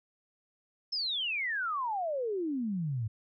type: exponential sweep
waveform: sine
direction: down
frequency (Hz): 5340 to 103.83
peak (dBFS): -30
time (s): 0.92-3.08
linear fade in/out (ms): 10
effects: none